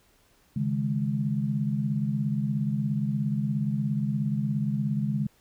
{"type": "chord", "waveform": "sine", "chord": "C# suspended second", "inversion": "none", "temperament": "equal", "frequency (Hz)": [138.59, 155.56, 207.7], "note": ["C#3", "D#3", "G#3"], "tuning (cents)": [0, 0, 0], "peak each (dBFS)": [-28, -31, -28], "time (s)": [0.56, 5.27], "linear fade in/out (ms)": 5, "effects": ["pink hiss -63 dBFS RMS until 5.4 s"]}